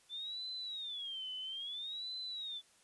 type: tone with vibrato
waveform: sine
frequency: 3494 Hz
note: A7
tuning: 13 cents flat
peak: -40 dBFS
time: 0.09-2.62 s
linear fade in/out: 50 ms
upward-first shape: sine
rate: 0.6 Hz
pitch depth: 250 cents each way
effects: white hiss -67 dBFS RMS until 2.83 s + resampled to 24000 Hz